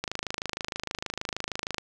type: click train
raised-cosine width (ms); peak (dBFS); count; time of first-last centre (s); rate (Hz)
0.2; -13; 47; 0.04-1.782; 26.4
effects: none